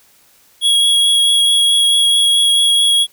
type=tone with vibrato; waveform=square; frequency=3322 Hz; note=G#7; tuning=in tune; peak=-10 dBFS; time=0.61-3.07 s; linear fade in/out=50 ms; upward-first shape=triangle; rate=4.6 Hz; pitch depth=12 cents each way; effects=white hiss -51 dBFS RMS until 3.12 s